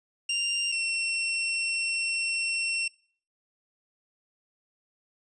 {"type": "tone pair in turn", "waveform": "sawtooth", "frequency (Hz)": [2786, 2715], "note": ["F7", "F7"], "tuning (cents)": [-5, -50], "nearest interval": "unison", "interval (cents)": 45, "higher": "first", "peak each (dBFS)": [-22, -23], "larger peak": "first", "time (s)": [[0.29, 0.72], [0.72, 2.88]], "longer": "second", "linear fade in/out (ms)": 5, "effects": ["noise-tail reverb RT60 0.5 s tail -23 dB re dry", "resampled to 22050 Hz"]}